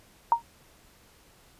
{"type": "tone with exponential decay", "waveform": "sine", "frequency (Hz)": 932.3, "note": "A#5", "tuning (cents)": 0, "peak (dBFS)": -13, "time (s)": [0.32, 0.42], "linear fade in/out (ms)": 1, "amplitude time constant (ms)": 21, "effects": ["pink hiss -58 dBFS RMS until 1.59 s", "resampled to 32000 Hz"]}